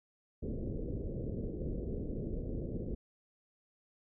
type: low-pass noise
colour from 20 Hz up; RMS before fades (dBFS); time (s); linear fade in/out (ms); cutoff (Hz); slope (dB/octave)
pink; -38; 0.42-2.95; 10; 520; 48
effects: none